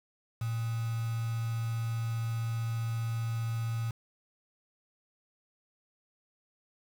sine tone with quantisation, 114.4 Hz, A#2, 32 cents flat, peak -30 dBFS, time 0.41-3.91 s, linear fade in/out 5 ms, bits 7, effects none

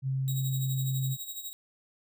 sine tone with pitch glide, 133.3 to 132.15 Hz, C3 to C3, +33 to +18 cents, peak -27 dBFS, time 0.02-1.17 s, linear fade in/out 50 ms, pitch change -15 cents, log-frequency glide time 0.2-0.62 s
5% pulse tone with tremolo, 3816 Hz, A#7, 40 cents sharp, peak -27 dBFS, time 0.28-1.53 s, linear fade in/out 0 ms, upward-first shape sine, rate 12 Hz, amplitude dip 65%
effects none

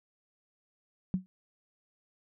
sine tone with exponential decay, 186 Hz, F#3, 9 cents sharp, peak -22 dBFS, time 1.14-1.26 s, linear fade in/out 0 ms, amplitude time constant 25 ms, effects none

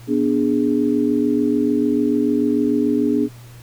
sine chord, G# diminished, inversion first, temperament equal, 246.9 / 293.7 / 415.3 Hz, B3 / D4 / G#4, 0 / 0 / 0 cents, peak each -19 / -18 / -22 dBFS, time 0.07-3.29 s, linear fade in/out 50 ms, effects added 120 Hz sine -38 dBFS peak until 3.62 s + pink hiss -47 dBFS RMS until 3.62 s

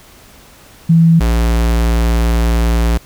sine / square tone pair in turn, 165.2 / 57.59 Hz, E3 / A#1, +4 / -20 cents, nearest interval octave + tritone, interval 1824 cents, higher first, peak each -5 / -11 dBFS, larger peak first, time 0.89-1.2 / 1.2-2.98 s, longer second, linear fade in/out 10 ms, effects pink hiss -42 dBFS RMS until 3.05 s

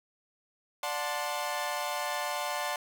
sawtooth chord, D dominant seventh, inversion none, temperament equal with one note detuned, 587.3 / 729 / 880 / 1046.5 Hz, D5 / F#5 / A5 / C6, 0 / -26 / 0 / 0 cents, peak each -33 dBFS, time 0.83-2.76 s, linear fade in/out 2 ms, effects none

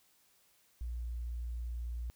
triangle tone with tanh clipping, 59.1 Hz, A#1, 24 cents sharp, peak -36 dBFS, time 0.81-2.1 s, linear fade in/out 0 ms, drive 4 dB, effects white hiss -69 dBFS RMS until 2.15 s

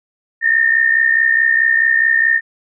sine tone with amplitude modulation, 1821 Hz, A#6, 41 cents flat, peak -7 dBFS, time 0.41-2.41 s, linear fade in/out 50 ms, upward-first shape sine, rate 64.7 Hz, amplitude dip 70%, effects none

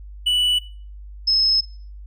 triangle / sine tone pair in turn, 2960 / 5183 Hz, F#7 / E8, 0 / -30 cents, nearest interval minor seventh, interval 970 cents, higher second, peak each -14 dBFS, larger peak neither, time 0.26-0.59 / 1.27-1.61 s, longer second, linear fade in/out 10 ms, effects noise-tail reverb RT60 0.4 s tail -18 dB re dry + added 50 Hz sine -35 dBFS peak until 2.06 s

